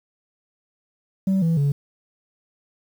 sine tone with pitch steps, 191.8 / 165.05 / 142.04 Hz, G3 / E3 / C#3, -37 / +2 / +43 cents, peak -14 dBFS, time 1.27-1.72 s, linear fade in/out 5 ms, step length 150 ms, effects tanh soft clip ceiling -16 dBFS + 8-bit

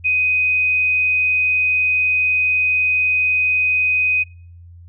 sine tone, 2504 Hz, D#7, 10 cents sharp, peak -14 dBFS, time 0.04-4.24 s, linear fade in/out 20 ms, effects noise-tail reverb RT60 0.5 s tail -25 dB re dry + added 86 Hz sine -38 dBFS peak until 4.88 s

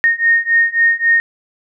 sine beating tone pair, 1846 / 1849.7 Hz, A#6 / A#6, -17 / -14 cents, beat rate 3.7 Hz, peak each -14 / -13 dBFS, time 0.04-1.2 s, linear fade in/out 0 ms, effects none

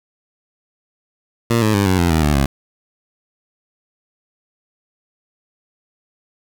15% pulse tone with pitch steps, 116.54 / 108.11 / 100.29 / 93.03 / 86.3 / 80.06 / 74.27 / 68.9 Hz, A#2 / A2 / G2 / F#2 / F2 / D#2 / D2 / C#2, 0 / -30 / +40 / +10 / -20 / +50 / +20 / -10 cents, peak -7 dBFS, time 1.5-2.46 s, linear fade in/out 5 ms, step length 120 ms, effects 7-bit

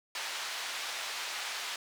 white band-pass noise, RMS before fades -38 dBFS, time 0.15-1.76 s, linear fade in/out 2 ms, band 780 to 4400 Hz, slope 12 dB/octave, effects none

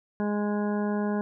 harmonic tone, 207.3 Hz, G#3, 3 cents flat, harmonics 1 / 2 / 3 / 4 / 5 / 7 / 8, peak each -26 / -32 / -36 / -38 / -40 / -43 / -44 dBFS, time 0.2-1.21 s, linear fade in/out 0 ms, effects none

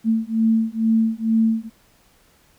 sine beating tone pair, 222.7 / 224.9 Hz, A3 / A3, +21 / +38 cents, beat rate 2.2 Hz, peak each -19 dBFS, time 0.04-1.7 s, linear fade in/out 50 ms, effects pink hiss -57 dBFS RMS until 2.58 s

